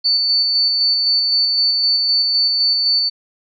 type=tone with tremolo; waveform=sine; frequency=4500 Hz; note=C#8; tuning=25 cents sharp; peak=-12 dBFS; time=0.04-3.1 s; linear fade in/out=20 ms; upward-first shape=square; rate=3.9 Hz; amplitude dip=25%; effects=none